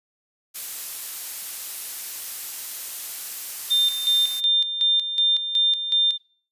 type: noise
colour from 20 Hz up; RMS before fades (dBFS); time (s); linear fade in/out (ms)
blue; -31; 0.54-4.41; 20
type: tone with tremolo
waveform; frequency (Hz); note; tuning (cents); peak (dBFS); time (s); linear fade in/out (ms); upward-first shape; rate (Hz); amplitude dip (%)
sine; 3600; A7; +39; -16; 3.7-6.18; 20; square; 2.7; 65
effects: noise-tail reverb RT60 0.5 s tail -25 dB re dry + resampled to 32000 Hz